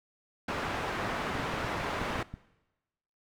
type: low-pass noise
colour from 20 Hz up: white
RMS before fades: -34 dBFS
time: 0.48-2.23 s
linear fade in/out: 5 ms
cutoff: 1500 Hz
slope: 12 dB/octave
type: clicks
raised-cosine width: 5 ms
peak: -27 dBFS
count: 10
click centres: 1.354 / 1.398 / 1.54 / 1.647 / 1.811 / 2.016 / 2.106 / 2.157 / 2.192 / 2.34 s
effects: noise-tail reverb RT60 1.0 s tail -20 dB re dry